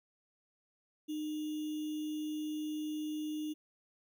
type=tone with sample-and-hold; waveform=sine; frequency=305.4 Hz; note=D#4; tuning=32 cents flat; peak=-35 dBFS; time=1.08-3.54 s; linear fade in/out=20 ms; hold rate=3150 Hz; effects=none